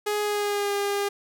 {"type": "tone with pitch glide", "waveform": "sawtooth", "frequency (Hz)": [417.4, 403.9], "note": ["G#4", "G#4"], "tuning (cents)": [9, -48], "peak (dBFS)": -20, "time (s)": [0.06, 1.09], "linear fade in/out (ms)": 10, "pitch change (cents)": -57, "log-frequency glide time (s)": [0.22, 0.73], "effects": []}